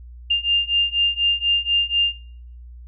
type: beating tone pair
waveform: sine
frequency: 2800 / 2804.1 Hz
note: F7 / F7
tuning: +4 / +6 cents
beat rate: 4.1 Hz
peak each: -20 dBFS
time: 0.3-2.14 s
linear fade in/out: 10 ms
effects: noise-tail reverb RT60 0.6 s tail -20 dB re dry + added 60 Hz sine -37 dBFS peak until 2.87 s